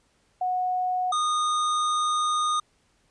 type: tone pair in turn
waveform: sine / square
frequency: 733 / 1229.5 Hz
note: F#5 / D#6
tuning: -16 / -21 cents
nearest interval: major sixth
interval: 895 cents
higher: second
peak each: -23 / -23 dBFS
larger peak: neither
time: 0.41-1.12 / 1.12-2.6 s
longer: second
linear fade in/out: 5 ms
effects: pink hiss -66 dBFS RMS until 3.1 s + resampled to 22050 Hz